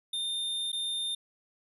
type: tone with dropouts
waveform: square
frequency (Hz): 3622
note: A7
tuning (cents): +49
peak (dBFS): -31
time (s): 0.13-1.15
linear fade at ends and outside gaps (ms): 5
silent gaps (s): 0.719-0.728
effects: resampled to 32000 Hz